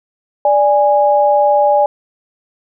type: tone pair together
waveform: sine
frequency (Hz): 587.3 / 825.7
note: D5 / G#5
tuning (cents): 0 / -10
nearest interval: tritone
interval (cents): 590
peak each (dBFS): -11 / -11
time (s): 0.45-1.86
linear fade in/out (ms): 2
effects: none